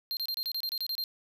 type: tone bursts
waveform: square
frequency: 4184 Hz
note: C8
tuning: 1 cent flat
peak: -31 dBFS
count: 11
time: 0.11-1.039 s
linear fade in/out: 0 ms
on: 59 ms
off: 28 ms
effects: none